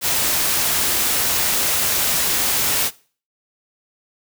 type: noise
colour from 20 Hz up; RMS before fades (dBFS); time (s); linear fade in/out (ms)
white; -19; 0.01-2.91; 50
effects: noise-tail reverb RT60 0.4 s tail -20 dB re dry